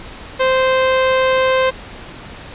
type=tone; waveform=sawtooth; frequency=521 Hz; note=C5; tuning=7 cents flat; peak=-8 dBFS; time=0.39-1.71 s; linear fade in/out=20 ms; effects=pink hiss -34 dBFS RMS until 2.54 s + resampled to 8000 Hz